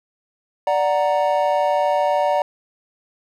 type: chord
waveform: triangle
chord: D augmented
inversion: none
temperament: equal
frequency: 587.3 / 740 / 932.3 Hz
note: D5 / F#5 / A#5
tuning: 0 / 0 / 0 cents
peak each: -17 / -19 / -20 dBFS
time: 0.67-2.42 s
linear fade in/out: 2 ms
effects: none